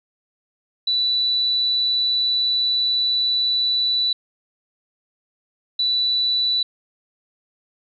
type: tone pair in turn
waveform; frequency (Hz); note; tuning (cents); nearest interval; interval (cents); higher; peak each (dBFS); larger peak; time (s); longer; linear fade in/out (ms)
sine; 3963 / 3963; B7 / B7; +5 / +5; unison; 0; neither; -17; neither; 0.87-4.13 / 5.79-6.63; first; 5
effects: none